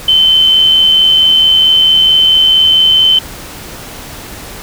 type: tone with amplitude modulation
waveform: sine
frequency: 3071 Hz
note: G7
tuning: 36 cents flat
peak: -3 dBFS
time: 0.08-3.19 s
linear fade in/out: 5 ms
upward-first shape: sine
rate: 84.5 Hz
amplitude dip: 30%
effects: pink hiss -28 dBFS RMS until 4.62 s